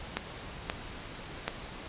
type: clicks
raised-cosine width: 0.3 ms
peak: -13 dBFS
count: 3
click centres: 0.17 / 0.699 / 1.48 s
effects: pink hiss -43 dBFS RMS until 1.88 s + resampled to 8000 Hz